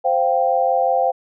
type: chord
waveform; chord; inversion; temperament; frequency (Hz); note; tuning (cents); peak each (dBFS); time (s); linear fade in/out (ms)
sine; C suspended fourth; none; equal; 523.3 / 698.5 / 784; C5 / F5 / G5; 0 / 0 / 0; -19; 0.04-1.12; 20
effects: none